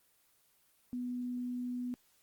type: tone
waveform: sine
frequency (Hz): 246.9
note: B3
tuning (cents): 0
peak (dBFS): -35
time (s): 0.93-1.94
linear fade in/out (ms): 0
effects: white hiss -70 dBFS RMS until 2.22 s + Opus 24 kbps